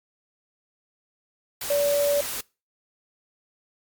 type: tone in noise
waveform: sine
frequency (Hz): 575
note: D5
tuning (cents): -37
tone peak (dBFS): -19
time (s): 1.7-2.21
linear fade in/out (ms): 5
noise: white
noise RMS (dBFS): -31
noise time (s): 1.61-2.41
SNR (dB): +9
effects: noise-tail reverb RT60 0.3 s tail -24 dB re dry + MP3 96 kbps